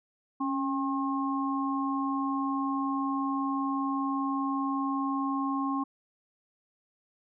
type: tone cluster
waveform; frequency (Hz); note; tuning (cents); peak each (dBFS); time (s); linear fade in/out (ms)
sine; 275.1 / 800 / 1075; C#4 / G5 / C6; -13 / +35 / +47; -29 / -37 / -32; 0.4-5.84; 10
effects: none